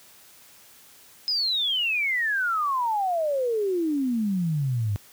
sine exponential sweep, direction down, 5120 to 98 Hz, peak -22 dBFS, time 1.28-4.96 s, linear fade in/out 0 ms, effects white hiss -52 dBFS RMS until 5.12 s + high-pass 60 Hz 12 dB/octave

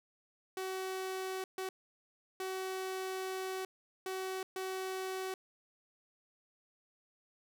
sawtooth tone bursts at uneven times, 377.2 Hz, F#4, 33 cents sharp, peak -33 dBFS, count 5, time 0.57-1.44 / 1.58-1.69 / 2.4-3.65 / 4.06-4.43 / 4.56-5.34 s, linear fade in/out 2 ms, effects none

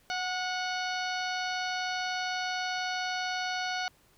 harmonic tone with a mistuned harmonic, 737 Hz, F#5, 7 cents flat, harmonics 1 / 2 / 3 / 4 / 5 / 6 / 7 / 8, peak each -34 / -35 / -40 / -41 / -44 / -40 / -49 / -46 dBFS, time 0.1-3.88 s, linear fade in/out 0 ms, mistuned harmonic 2, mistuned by -22 cents, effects pink hiss -64 dBFS RMS until 4.17 s

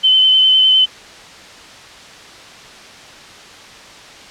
sine tone with vibrato, 3057 Hz, G7, 44 cents flat, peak -7 dBFS, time 0.03-0.86 s, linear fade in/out 20 ms, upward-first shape triangle, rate 9.8 Hz, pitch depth 20 cents each way, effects white hiss -37 dBFS RMS until 4.3 s + low-pass 5000 Hz 12 dB/octave

